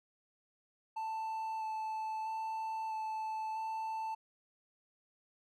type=tone with vibrato; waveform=triangle; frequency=880 Hz; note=A5; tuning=in tune; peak=-34 dBFS; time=0.96-4.15 s; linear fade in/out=10 ms; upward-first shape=square; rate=0.77 Hz; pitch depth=9 cents each way; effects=none